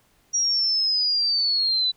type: linear sweep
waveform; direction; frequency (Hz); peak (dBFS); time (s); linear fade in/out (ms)
sine; down; 5720 to 3951; -19; 0.33-1.92; 20
effects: pink hiss -62 dBFS RMS until 1.96 s